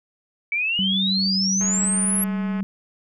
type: exponential sweep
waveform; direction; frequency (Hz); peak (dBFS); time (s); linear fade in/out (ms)
sine; up; 2272 to 11450; -20; 0.52-2.24; 2
type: tone with pitch glide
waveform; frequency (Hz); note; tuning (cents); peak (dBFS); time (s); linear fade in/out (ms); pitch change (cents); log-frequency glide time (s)
sine; 192.4 to 193.85; G3 to G3; -32 to -19; -22; 0.79-2.63; 0; +13; 1.6-2.2
type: click train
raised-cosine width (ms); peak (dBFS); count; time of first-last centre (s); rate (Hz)
0.5; -22; 213; 1.61-2.605; 213
effects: none